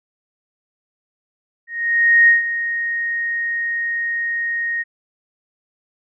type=tone with ADSR envelope; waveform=sine; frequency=1864.7 Hz; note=A#6; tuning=in tune; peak=-7 dBFS; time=1.67-4.84 s; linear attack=610 ms; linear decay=140 ms; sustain=-12 dB; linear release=28 ms; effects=none